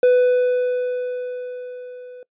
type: tone with level ramp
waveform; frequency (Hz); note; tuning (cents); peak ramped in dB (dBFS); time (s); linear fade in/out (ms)
triangle; 497.8; B4; +14; -8 to -34; 0.03-2.23; 2
effects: noise-tail reverb RT60 0.1 s tail -22 dB re dry + resampled to 8000 Hz